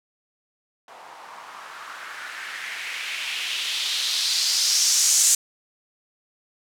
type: noise with low-pass filter sweep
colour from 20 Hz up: violet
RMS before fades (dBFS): -25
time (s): 0.88-5.35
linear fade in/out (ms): 2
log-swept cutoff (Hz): 790 to 7300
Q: 2.6
effects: none